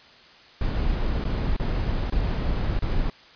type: noise with dropouts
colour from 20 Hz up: brown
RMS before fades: -24 dBFS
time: 0.61-3.1 s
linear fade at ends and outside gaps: 2 ms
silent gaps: 1.241-1.251 / 1.566-1.597 / 2.1-2.122 / 2.791-2.821 s
effects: white hiss -50 dBFS RMS until 3.35 s + resampled to 11025 Hz